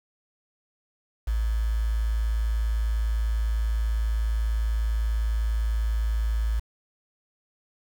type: tone with quantisation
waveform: sine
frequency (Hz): 55.1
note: A1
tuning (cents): +3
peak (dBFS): -22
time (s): 1.27-6.6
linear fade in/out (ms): 10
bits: 7
effects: none